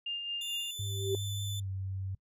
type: tone with tremolo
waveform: sine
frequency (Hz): 2808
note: F7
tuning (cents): +9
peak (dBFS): -32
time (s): 0.06-0.71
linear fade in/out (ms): 5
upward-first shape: sine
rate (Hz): 4.5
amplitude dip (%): 40
type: tone with vibrato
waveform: sawtooth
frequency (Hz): 3520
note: A7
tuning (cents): 0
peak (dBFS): -36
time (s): 0.41-1.6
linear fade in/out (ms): 5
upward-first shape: sine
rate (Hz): 5.2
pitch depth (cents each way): 8
type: tone with exponential growth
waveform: sine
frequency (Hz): 389.5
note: G4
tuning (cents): -11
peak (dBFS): -26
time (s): 0.76-1.15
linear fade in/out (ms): 1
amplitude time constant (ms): 83
type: tone with pitch glide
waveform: sine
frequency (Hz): 100.5 to 95.63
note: G2 to G2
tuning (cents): +44 to -42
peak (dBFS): -34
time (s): 0.79-2.15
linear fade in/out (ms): 5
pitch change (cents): -86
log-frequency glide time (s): 1.57-1.68
effects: noise-tail reverb RT60 0.1 s tail -22 dB re dry